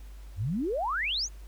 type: exponential sweep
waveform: sine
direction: up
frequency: 82 to 7040 Hz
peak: -27 dBFS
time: 0.36-1.29 s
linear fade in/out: 50 ms
effects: added 50 Hz sine -42 dBFS peak until 1.47 s + pink hiss -59 dBFS RMS until 1.47 s